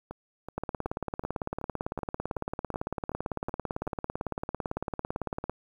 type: two click trains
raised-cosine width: 1 ms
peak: -17 / -24 dBFS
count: 89 / 11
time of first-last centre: 0.58-5.496 / 0.11-3.869 s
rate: 17.9 / 2.66 Hz
effects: 9-bit